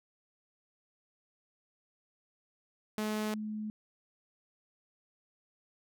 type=tone pair in turn; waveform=sawtooth / sine; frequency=213.9 / 213.9 Hz; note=A3 / A3; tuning=-49 / -49 cents; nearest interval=unison; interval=0 cents; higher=neither; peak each=-28 / -35 dBFS; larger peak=first; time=2.98-3.34 / 3.34-3.7 s; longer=neither; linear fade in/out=0 ms; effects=none